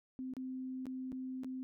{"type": "tone with dropouts", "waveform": "sine", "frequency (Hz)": 258.8, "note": "C4", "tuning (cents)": -19, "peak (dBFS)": -39, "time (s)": [0.19, 1.63], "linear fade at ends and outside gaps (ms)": 0, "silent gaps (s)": [[0.337, 0.367], [0.856, 0.867], [1.119, 1.127], [1.435, 1.445]], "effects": []}